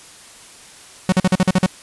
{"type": "tone bursts", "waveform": "45% pulse", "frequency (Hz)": 185, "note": "F#3", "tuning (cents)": 0, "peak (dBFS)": -11, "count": 8, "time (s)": [1.09, 1.662], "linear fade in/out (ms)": 2, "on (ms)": 33, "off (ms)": 44, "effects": ["white hiss -42 dBFS RMS until 1.82 s", "resampled to 24000 Hz"]}